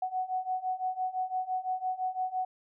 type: beating tone pair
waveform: sine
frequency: 740 / 745.9 Hz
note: F#5 / F#5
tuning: 0 / +14 cents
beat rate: 5.9 Hz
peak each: -34 / -32 dBFS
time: 0.02-2.45 s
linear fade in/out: 5 ms
effects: none